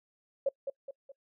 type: tone with echo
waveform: sine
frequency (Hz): 549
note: C#5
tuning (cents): -17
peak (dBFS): -24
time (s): 0.46-0.49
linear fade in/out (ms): 5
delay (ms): 210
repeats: 3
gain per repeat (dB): -7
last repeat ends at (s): 1.12
effects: noise-tail reverb RT60 0.1 s tail -25 dB re dry